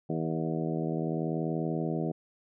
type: harmonic tone with a mistuned harmonic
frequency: 80.6 Hz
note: E2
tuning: 38 cents flat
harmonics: 2 / 3 / 4 / 5 / 6 / 7 / 8 / 9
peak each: -32 / -36 / -35 / -37 / -40 / -44 / -41 / -43 dBFS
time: 0.09-2.12 s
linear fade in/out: 10 ms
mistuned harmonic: 7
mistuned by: +27 cents
effects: none